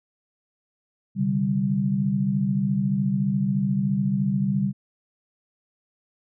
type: chord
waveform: sine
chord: C suspended second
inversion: none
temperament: equal with one note detuned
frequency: 132.79 / 146.83 / 196 Hz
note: C3 / D3 / G3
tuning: +26 / 0 / 0 cents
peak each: -27 / -27 / -22 dBFS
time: 1.15-4.73 s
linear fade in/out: 50 ms
effects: none

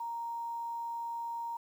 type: tone with quantisation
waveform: sine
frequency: 932.3 Hz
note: A#5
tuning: in tune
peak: -35 dBFS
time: 0-1.57 s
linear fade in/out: 5 ms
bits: 10
effects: none

